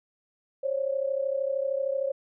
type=tone pair together; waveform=sine; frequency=536 / 569.1 Hz; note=C5 / C#5; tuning=+42 / +45 cents; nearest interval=minor second; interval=103 cents; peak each=-27 / -30 dBFS; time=0.63-2.12 s; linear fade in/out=10 ms; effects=none